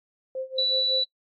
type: tone with tremolo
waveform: sine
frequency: 523.3 Hz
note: C5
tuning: in tune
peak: -27 dBFS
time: 0.35-1.03 s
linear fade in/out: 2 ms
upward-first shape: sine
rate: 5.4 Hz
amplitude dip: 90%
type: tone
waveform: sine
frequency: 3951 Hz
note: B7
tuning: in tune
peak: -21 dBFS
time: 0.58-1.04 s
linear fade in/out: 5 ms
effects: noise-tail reverb RT60 0.1 s tail -22 dB re dry + AAC 32 kbps